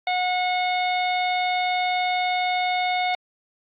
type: harmonic tone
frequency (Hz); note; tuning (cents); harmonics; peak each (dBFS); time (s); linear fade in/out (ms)
728; F#5; -28; 1 / 2 / 3 / 4 / 5 / 6; -22 / -37 / -27 / -39 / -32 / -41; 0.07-3.15; 2
effects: AAC 48 kbps